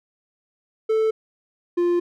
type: tone pair in turn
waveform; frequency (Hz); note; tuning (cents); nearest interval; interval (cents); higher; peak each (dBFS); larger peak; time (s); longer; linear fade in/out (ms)
triangle; 440 / 349.2; A4 / F4; 0 / 0; major third; 400; first; -15; neither; 0.89-1.11 / 1.77-2; second; 10
effects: none